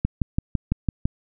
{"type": "click train", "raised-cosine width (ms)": 5, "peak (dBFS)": -8, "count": 7, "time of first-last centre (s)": [0.05, 1.055], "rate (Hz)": 5.97, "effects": []}